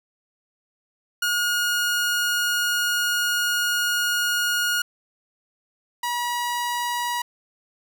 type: tone pair in turn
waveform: sawtooth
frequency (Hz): 1436 / 964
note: F6 / B5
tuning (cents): +48 / -42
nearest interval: perfect fifth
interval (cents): 690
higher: first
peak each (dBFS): -17 / -20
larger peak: first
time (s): 1.22-4.82 / 6.03-7.22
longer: first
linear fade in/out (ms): 5
effects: none